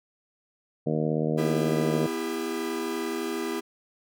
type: harmonic tone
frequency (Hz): 77.78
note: D#2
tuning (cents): 0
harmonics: 2 / 3 / 4 / 5 / 6 / 7 / 8 / 9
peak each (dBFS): -28 / -30 / -32 / -35 / -30 / -36 / -35 / -41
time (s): 0.86-2.07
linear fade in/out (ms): 10
type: chord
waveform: 45% pulse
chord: E minor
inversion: second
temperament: equal with one note detuned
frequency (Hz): 246.9 / 329.6 / 401.6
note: B3 / E4 / G4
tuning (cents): 0 / 0 / +42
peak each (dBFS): -35 / -32 / -32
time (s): 1.37-3.61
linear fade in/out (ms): 20
effects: none